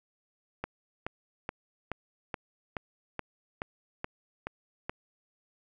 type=click train; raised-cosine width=0.5 ms; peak=-18 dBFS; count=11; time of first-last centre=0.64-4.895 s; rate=2.35 Hz; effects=none